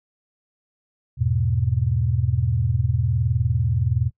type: chord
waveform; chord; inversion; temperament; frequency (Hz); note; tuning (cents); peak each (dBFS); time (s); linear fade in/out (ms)
sine; E major; none; equal; 82.41 / 103.83 / 123.47; E2 / G#2 / B2; 0 / 0 / 0; -24 / -23 / -21; 1.17-4.11; 50
effects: noise-tail reverb RT60 0.1 s tail -24 dB re dry